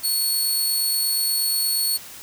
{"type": "tone with amplitude modulation", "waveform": "15% pulse", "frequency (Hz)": 4400, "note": "C#8", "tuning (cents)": -14, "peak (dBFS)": -12, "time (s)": [0.03, 1.98], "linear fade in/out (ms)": 20, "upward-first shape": "sine", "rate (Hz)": 48.4, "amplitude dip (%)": 25, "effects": ["white hiss -40 dBFS RMS until 2.22 s"]}